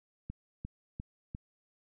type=click train; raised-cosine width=5 ms; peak=-27 dBFS; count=4; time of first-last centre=0.3-1.349 s; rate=2.86 Hz; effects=none